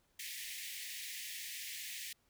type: high-pass noise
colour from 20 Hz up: pink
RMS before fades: -45 dBFS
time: 0.19-2.13 s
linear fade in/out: 5 ms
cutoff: 1800 Hz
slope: 96 dB/octave
effects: pink hiss -75 dBFS RMS until 2.29 s